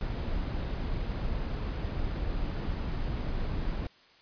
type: noise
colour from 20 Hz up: brown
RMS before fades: -32 dBFS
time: 0.01-3.87 s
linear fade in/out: 2 ms
effects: white hiss -59 dBFS RMS until 4.21 s + resampled to 11025 Hz